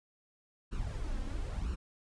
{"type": "noise with flanger", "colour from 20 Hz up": "brown", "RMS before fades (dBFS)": -36, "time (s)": [0.71, 1.76], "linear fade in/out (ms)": 20, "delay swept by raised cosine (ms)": [0.71, 3.81], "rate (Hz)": 1, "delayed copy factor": 0.7, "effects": ["resampled to 22050 Hz"]}